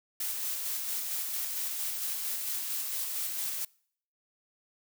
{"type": "noise with tremolo", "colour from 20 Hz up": "blue", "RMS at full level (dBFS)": -33, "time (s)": [0.2, 3.65], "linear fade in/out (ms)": 5, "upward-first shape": "square", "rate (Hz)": 4.4, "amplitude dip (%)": 25, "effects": ["noise-tail reverb RT60 0.6 s tail -25 dB re dry"]}